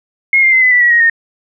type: tone with pitch steps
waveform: sine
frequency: 2155 / 2107 / 2060 / 2014 / 1969.3 / 1925.4 / 1882.5 / 1840.6 Hz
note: C#7 / C7 / C7 / B6 / B6 / B6 / A#6 / A#6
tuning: -49 / +12 / -28 / +33 / -5 / -45 / +16 / -22 cents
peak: -6 dBFS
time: 0.33-1.098 s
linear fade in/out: 2 ms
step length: 96 ms
effects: none